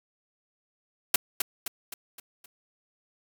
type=noise with echo; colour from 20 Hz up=white; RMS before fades=-20 dBFS; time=1.14-1.16 s; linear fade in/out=5 ms; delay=260 ms; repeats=5; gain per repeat=-6 dB; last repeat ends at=2.46 s; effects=none